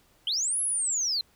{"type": "linear two-way sweep", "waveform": "sine", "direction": "up then down", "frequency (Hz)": [2927, 11060, 4003], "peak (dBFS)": -24, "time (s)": [0.27, 1.21], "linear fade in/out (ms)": 2, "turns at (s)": 0.61, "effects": ["tanh soft clip ceiling -20 dBFS", "pink hiss -63 dBFS RMS until 1.35 s"]}